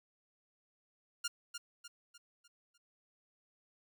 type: tone with echo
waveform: 10% pulse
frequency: 1405 Hz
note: F6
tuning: 10 cents sharp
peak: -26 dBFS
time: 1.24-1.28 s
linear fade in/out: 10 ms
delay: 300 ms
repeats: 5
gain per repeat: -7 dB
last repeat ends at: 2.78 s
effects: none